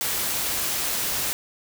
white noise, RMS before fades -26 dBFS, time 0.01-1.33 s, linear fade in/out 0 ms, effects none

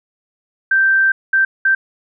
sine tone bursts at uneven times, 1565 Hz, G6, 3 cents flat, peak -10 dBFS, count 3, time 0.71-1.12 / 1.33-1.45 / 1.65-1.75 s, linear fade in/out 5 ms, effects none

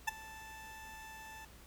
20% pulse tone with ADSR envelope, 880 Hz, A5, in tune, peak -24 dBFS, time 0.07-1.45 s, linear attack 13 ms, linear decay 14 ms, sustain -20 dB, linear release 4 ms, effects added 60 Hz sine -59 dBFS peak until 1.66 s + pink hiss -59 dBFS RMS until 1.66 s

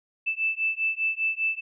sine beating tone pair, 2637 / 2642 Hz, E7 / E7, 0 / +3 cents, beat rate 5 Hz, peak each -27 dBFS, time 0.26-1.61 s, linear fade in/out 20 ms, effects none

